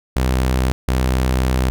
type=tone pair in turn; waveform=sawtooth; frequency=64 / 64 Hz; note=C2 / C2; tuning=-38 / -38 cents; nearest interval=unison; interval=0 cents; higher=neither; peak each=-11 dBFS; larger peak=neither; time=0.16-0.72 / 0.88-1.7 s; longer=second; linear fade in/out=0 ms; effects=none